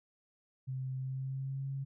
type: tone with pitch glide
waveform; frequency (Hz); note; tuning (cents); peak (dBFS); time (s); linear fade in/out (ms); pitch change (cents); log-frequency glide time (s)
sine; 130.81 to 136.36; C3 to C#3; 0 to -28; -35; 0.67-1.85; 20; +72; 0.97-1.67
effects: none